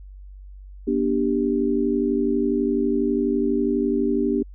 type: chord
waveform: sine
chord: G major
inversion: first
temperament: equal with one note detuned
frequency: 241.6 / 293.7 / 392 Hz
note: B3 / D4 / G4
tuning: -38 / 0 / 0 cents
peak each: -23 dBFS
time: 0.87-4.43 s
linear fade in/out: 10 ms
effects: added 48 Hz sine -38 dBFS peak until 4.54 s